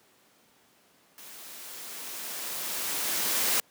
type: noise with level ramp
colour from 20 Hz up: white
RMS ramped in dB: -47 to -25 dBFS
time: 1.18-3.6 s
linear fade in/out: 0 ms
effects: pink hiss -62 dBFS RMS until 3.7 s + high-pass 200 Hz 12 dB/octave